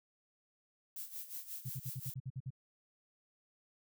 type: noise with tremolo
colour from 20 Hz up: violet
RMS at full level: -43 dBFS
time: 0.96-2.14 s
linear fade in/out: 2 ms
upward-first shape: sine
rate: 5.6 Hz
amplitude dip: 75%
type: tone bursts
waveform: sine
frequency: 130.81 Hz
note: C3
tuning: in tune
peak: -38 dBFS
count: 9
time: 1.65-2.505 s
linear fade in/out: 10 ms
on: 47 ms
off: 54 ms
effects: none